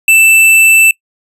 square tone, 2654 Hz, E7, 11 cents sharp, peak -4 dBFS, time 0.08-0.91 s, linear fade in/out 2 ms, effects noise-tail reverb RT60 0.1 s tail -24 dB re dry + resampled to 32000 Hz

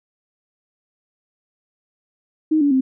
sine tone with pitch steps, 312 / 286.1 / 262.4 Hz, D#4 / D4 / C4, +5 / -45 / +5 cents, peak -13 dBFS, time 2.51-2.81 s, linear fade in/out 10 ms, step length 100 ms, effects none

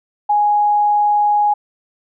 sine tone, 830.6 Hz, G#5, in tune, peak -11 dBFS, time 0.29-1.54 s, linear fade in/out 10 ms, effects none

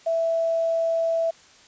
sine tone with quantisation, 660 Hz, E5, 2 cents sharp, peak -20 dBFS, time 0.06-1.31 s, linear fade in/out 10 ms, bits 8, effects white hiss -52 dBFS RMS until 1.67 s + resampled to 16000 Hz

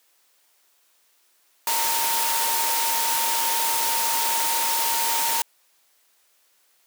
sine tone in noise, 919 Hz, A#5, 25 cents flat, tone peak -26 dBFS, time 1.67-5.42 s, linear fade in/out 2 ms, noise white, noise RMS -24 dBFS, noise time 1.67-5.42 s, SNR -5 dB, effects white hiss -63 dBFS RMS until 6.86 s + high-pass 400 Hz 12 dB/octave

